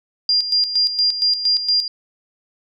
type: tone with tremolo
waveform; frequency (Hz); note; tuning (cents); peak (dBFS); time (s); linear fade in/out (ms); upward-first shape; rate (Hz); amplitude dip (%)
sine; 4800; D8; +37; -13; 0.29-1.88; 2; square; 4.3; 65
effects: none